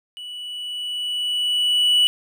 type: tone with level ramp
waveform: triangle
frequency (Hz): 2952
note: F#7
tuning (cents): -5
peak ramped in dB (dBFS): -31 to -11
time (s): 0.17-2.07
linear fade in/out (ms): 0
effects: none